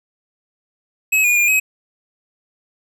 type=tone with pitch steps; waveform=square; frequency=2566 / 2442 / 2410 / 2542 Hz; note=E7 / D#7 / D7 / D#7; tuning=-47 / -33 / +44 / +36 cents; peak=-13 dBFS; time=1.12-1.6 s; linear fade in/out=10 ms; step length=120 ms; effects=none